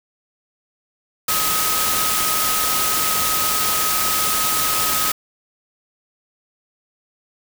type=tone in noise; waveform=sine; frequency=1266 Hz; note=D#6; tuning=30 cents sharp; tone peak=-24 dBFS; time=1.28-5.12 s; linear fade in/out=5 ms; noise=white; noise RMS=-20 dBFS; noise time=1.28-5.12 s; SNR=-7 dB; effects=none